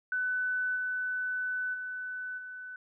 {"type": "tone with level steps", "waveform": "sine", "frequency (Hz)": 1500, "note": "F#6", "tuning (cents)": 23, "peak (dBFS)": [-28, -30, -35, -40], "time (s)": [0.12, 2.76], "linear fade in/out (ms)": 2, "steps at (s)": [0.75, 1.73, 2.37], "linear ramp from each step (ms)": 20, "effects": []}